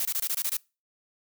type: noise bursts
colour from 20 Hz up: blue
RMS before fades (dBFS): -28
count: 8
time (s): 0-0.569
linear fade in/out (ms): 2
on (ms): 51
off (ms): 23
effects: noise-tail reverb RT60 0.3 s tail -25 dB re dry